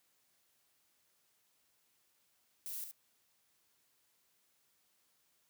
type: noise with echo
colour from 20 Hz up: violet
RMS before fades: -43 dBFS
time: 2.66-2.84 s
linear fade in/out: 0 ms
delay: 71 ms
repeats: 1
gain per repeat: -6 dB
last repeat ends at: 2.911 s
effects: white hiss -75 dBFS RMS until 5.49 s + high-pass 60 Hz 12 dB/octave